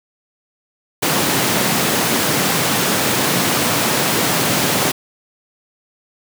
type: high-pass noise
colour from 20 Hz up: pink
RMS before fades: -17 dBFS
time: 1.02-4.92 s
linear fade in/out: 10 ms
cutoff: 130 Hz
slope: 24 dB/octave
effects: none